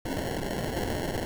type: noise with sample-and-hold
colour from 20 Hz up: white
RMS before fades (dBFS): -31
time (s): 0.05-1.25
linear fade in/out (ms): 2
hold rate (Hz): 1225
effects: none